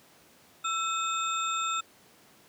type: tone cluster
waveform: sine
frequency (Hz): 1335 / 2565 / 3618 / 7400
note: E6 / E7 / A7 / A#8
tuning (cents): +22 / -48 / +48 / -14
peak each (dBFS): -29 / -37 / -36 / -37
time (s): 0.64-1.81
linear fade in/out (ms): 10
effects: pink hiss -58 dBFS RMS until 2.48 s + high-pass 150 Hz 12 dB/octave